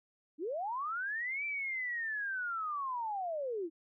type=linear two-way sweep; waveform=sine; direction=up then down; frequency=275.5 to 2351 to 307.8 Hz; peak=-34 dBFS; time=0.38-3.7 s; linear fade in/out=50 ms; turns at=1.45 s; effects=none